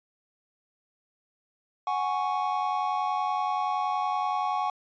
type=chord; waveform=triangle; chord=F# suspended second; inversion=none; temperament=equal; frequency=740 / 830.6 / 1108.7 Hz; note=F#5 / G#5 / C#6; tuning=0 / 0 / 0 cents; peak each=-28 dBFS; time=1.87-4.7 s; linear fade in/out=2 ms; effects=resampled to 16000 Hz